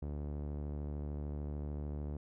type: tone with low-pass filter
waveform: sawtooth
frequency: 73.42 Hz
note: D2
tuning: in tune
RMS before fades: -40 dBFS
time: 0.02-2.17 s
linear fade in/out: 5 ms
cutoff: 540 Hz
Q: 0.72
effects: none